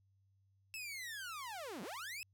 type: linear two-way sweep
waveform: sawtooth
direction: down then up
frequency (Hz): 2657 to 164.7 to 2657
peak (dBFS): -40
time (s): 0.74-2.23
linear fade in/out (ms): 0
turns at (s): 1.82
effects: added 97 Hz sine -70 dBFS peak until 2.33 s